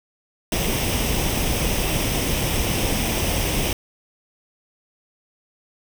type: noise with comb filter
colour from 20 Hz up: pink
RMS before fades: -22 dBFS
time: 0.52-3.73 s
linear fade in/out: 2 ms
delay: 0.35 ms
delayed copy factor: +0.55
effects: none